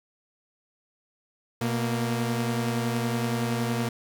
sawtooth tone pair together, 121.4 / 232.1 Hz, B2 / A#3, -29 / -7 cents, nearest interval major seventh, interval 1122 cents, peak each -24 dBFS, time 1.61-3.89 s, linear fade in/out 5 ms, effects 9-bit

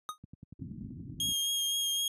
square tone with exponential decay, 1244 Hz, D#6, 1 cent flat, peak -31 dBFS, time 0.09-0.18 s, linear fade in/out 0 ms, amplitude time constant 19 ms
click train, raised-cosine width 5 ms, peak -32 dBFS, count 12, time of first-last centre 0.24-1.288 s, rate 10.5 Hz
pink low-pass noise, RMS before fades -40 dBFS, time 0.59-1.33 s, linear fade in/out 5 ms, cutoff 290 Hz, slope 48 dB/octave
sawtooth tone with vibrato, 3248 Hz, G#7, 39 cents flat, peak -26 dBFS, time 1.2-2.08 s, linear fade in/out 2 ms, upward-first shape triangle, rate 3.9 Hz, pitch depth 19 cents each way
effects high-pass 100 Hz 12 dB/octave + resampled to 32000 Hz

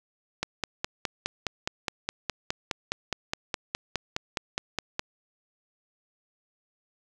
click train, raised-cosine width 0.2 ms, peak -10 dBFS, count 23, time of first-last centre 0.43-4.994 s, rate 4.82 Hz, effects none

